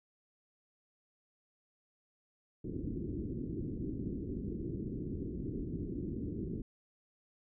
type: low-pass noise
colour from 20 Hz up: white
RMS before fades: -39 dBFS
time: 2.64-6.62 s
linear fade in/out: 5 ms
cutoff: 370 Hz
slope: 48 dB/octave
effects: none